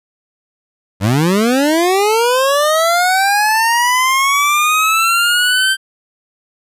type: linear sweep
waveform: 25% pulse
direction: up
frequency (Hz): 90.2 to 1568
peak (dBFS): -7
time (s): 1-5.77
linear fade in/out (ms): 50
effects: resampled to 32000 Hz